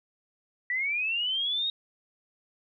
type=linear sweep; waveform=sine; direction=up; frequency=1929 to 3781 Hz; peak=-26 dBFS; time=0.7-1.7 s; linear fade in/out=2 ms; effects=none